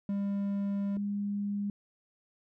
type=tone pair in turn; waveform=triangle / sine; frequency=200 / 203 Hz; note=G3 / G#3; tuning=+35 / -39 cents; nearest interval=unison; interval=26 cents; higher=second; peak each=-27 / -30 dBFS; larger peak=first; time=0.09-0.97 / 0.97-1.7 s; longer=first; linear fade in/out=2 ms; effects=none